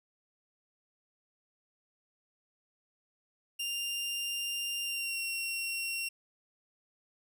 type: tone with pitch glide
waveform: sawtooth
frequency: 2794 to 2738 Hz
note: F7 to F7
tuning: 0 to -35 cents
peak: -30 dBFS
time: 3.59-6.09 s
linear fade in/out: 10 ms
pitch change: -35 cents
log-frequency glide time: 4.82-5.2 s
effects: none